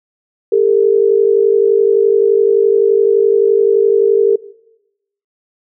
sine tone pair together, 401.9 / 453.6 Hz, G4 / A#4, +43 / -47 cents, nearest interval major second, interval 210 cents, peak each -11 dBFS, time 0.52-4.36 s, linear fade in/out 5 ms, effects noise-tail reverb RT60 0.9 s tail -19 dB re dry

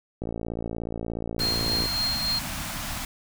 click train, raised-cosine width 2 ms, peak -18 dBFS, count 94, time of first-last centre 0.22-1.857 s, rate 56.8 Hz
pink band-stop noise, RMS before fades -32 dBFS, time 1.39-3.05 s, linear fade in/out 2 ms, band 290 to 620 Hz, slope 48 dB/octave
sine tone with tremolo, 4214 Hz, C8, 12 cents sharp, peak -23 dBFS, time 1.4-2.39 s, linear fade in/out 5 ms, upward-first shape sine, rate 3.5 Hz, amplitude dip 40%
effects none

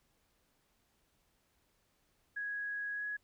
sine tone with pitch glide, 1661.2 to 1677.6 Hz, G#6 to G#6, 0 to +17 cents, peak -36 dBFS, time 2.36-3.17 s, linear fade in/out 10 ms, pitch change +17 cents, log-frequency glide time 2.93-3.05 s, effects pink hiss -75 dBFS RMS until 3.23 s

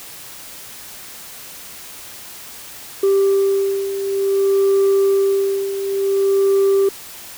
sine beating tone pair, 392 / 392.55 Hz, G4 / G4, 0 / +2 cents, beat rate 0.55 Hz, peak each -18 / -13 dBFS, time 3.03-6.89 s, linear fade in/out 5 ms, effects tanh soft clip ceiling -10 dBFS + white hiss -36 dBFS RMS until 7.37 s

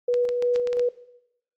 sine tone with tremolo, 488.1 Hz, B4, 20 cents flat, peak -19 dBFS, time 0.08-0.89 s, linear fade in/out 5 ms, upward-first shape square, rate 2.9 Hz, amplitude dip 30%
clicks, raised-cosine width 0.2 ms, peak -19 dBFS, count 7, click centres 0.141 / 0.29 / 0.424 / 0.56 / 0.673 / 0.73 / 0.795 s
effects noise-tail reverb RT60 0.8 s tail -17 dB re dry + AAC 64 kbps

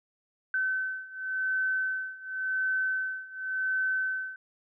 sine beating tone pair, 1527 / 1527.91 Hz, G6 / G6, -46 / -45 cents, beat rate 0.91 Hz, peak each -32 / -30 dBFS, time 0.54-4.36 s, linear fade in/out 2 ms, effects none

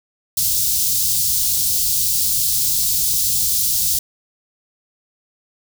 white band-stop noise, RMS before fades -18 dBFS, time 0.37-3.99 s, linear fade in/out 5 ms, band 150 to 4200 Hz, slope 24 dB/octave, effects none

